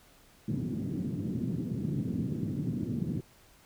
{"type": "band-pass noise", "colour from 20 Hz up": "pink", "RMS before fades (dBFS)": -33, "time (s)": [0.48, 3.21], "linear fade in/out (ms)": 5, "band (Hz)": [120, 280], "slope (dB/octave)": 24, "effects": ["pink hiss -60 dBFS RMS until 3.65 s"]}